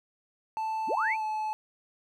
triangle tone with pitch glide, 880 to 862.9 Hz, A5 to A5, 0 to -34 cents, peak -27 dBFS, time 0.57-1.53 s, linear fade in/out 0 ms, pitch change -34 cents, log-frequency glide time 1.18-1.23 s
sine linear sweep, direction up, 146.83 to 2543 Hz, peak -26 dBFS, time 0.87-1.17 s, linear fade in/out 50 ms
effects none

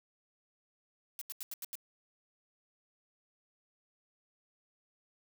blue noise bursts, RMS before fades -41 dBFS, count 6, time 1.19-1.754 s, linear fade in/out 0 ms, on 24 ms, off 84 ms, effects none

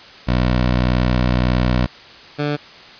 15% pulse tone pair in turn, 61.74 / 146.84 Hz, B1 / D3, 0 / 0 cents, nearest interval octave + minor third, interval 1500 cents, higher second, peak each -8 / -12 dBFS, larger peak first, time 0.27-1.87 / 2.38-2.57 s, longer first, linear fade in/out 20 ms, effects white hiss -40 dBFS RMS until 2.99 s + resampled to 11025 Hz

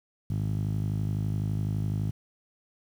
10% pulse tone with band-pass filter, 51.91 Hz, G#1, in tune, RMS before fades -29 dBFS, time 0.3-2.11 s, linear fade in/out 5 ms, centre 120 Hz, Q 2.6, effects 9-bit

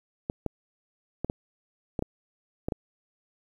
clicks, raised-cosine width 2 ms, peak -15 dBFS, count 8, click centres 0.299 / 0.463 / 1.246 / 1.299 / 1.992 / 2.024 / 2.685 / 2.722 s, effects 9-bit

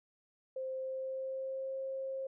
sine tone with pitch glide, 523.3 to 533.7 Hz, C5 to C5, 0 to +34 cents, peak -36 dBFS, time 0.56-2.27 s, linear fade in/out 5 ms, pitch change +34 cents, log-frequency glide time 0.74-1.77 s, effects none

